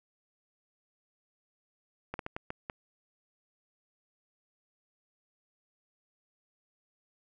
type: slowing click train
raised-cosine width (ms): 0.5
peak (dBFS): -21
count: 6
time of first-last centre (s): 2.14-2.699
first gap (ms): 52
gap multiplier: 1.39
effects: none